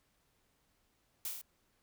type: noise with echo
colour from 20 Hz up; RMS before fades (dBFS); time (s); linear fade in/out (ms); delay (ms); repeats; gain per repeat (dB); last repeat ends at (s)
blue; -38; 1.25-1.28; 2; 27; 5; -2; 1.415
effects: pink hiss -75 dBFS RMS until 1.82 s